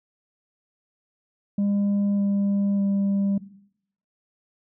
sine tone with pitch steps, 201.8 / 200.1 / 198.33 Hz, G#3 / G3 / G3, -49 / +36 / +20 cents, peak -17 dBFS, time 1.58-3.38 s, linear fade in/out 5 ms, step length 600 ms, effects noise-tail reverb RT60 0.7 s tail -18 dB re dry + tanh soft clip ceiling -19 dBFS

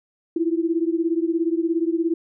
sine beating tone pair, 326.4 / 343.4 Hz, E4 / F4, -17 / -29 cents, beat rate 17 Hz, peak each -21 / -23 dBFS, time 0.36-2.14 s, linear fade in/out 5 ms, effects none

